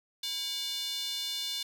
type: tone with high-pass filter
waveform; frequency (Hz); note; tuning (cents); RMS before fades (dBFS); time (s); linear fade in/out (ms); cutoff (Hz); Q
square; 322.6; E4; -37; -35; 0.23-1.63; 5; 3700; 4.2
effects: none